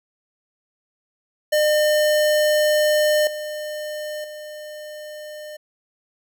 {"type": "tone with level steps", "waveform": "square", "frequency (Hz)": 605, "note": "D#5", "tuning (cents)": -49, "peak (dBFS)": [-16, -28, -34], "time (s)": [1.52, 5.57], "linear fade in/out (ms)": 10, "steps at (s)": [3.27, 4.24], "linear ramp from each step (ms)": 2, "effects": []}